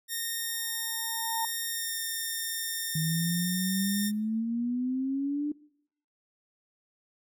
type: tone with pitch glide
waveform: 5% pulse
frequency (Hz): 1838 to 1821.1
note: A#6 to A#6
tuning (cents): -25 to -41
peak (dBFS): -21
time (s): 0.08-4.12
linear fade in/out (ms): 50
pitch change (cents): -16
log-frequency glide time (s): 1.68-1.98
type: tone with exponential growth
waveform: sine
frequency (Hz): 900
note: A5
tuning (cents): +39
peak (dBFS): -27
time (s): 0.39-1.45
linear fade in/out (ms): 2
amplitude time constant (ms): 230
type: exponential sweep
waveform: sine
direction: up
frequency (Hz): 156.8 to 298.6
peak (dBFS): -27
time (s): 2.95-5.52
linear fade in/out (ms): 5
effects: noise-tail reverb RT60 0.7 s tail -22 dB re dry